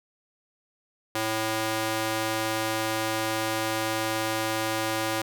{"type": "tone with high-pass filter", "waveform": "square", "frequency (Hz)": 110.3, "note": "A2", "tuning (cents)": 5, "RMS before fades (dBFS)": -28, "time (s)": [1.15, 5.22], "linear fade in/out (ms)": 5, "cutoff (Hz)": 400, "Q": 0.57, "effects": []}